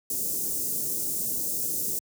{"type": "band-stop noise", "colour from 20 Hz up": "white", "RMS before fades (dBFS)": -29, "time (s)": [0.1, 1.99], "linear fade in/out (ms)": 2, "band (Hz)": [470, 6500], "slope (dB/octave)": 24, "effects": ["high-pass 100 Hz 12 dB/octave"]}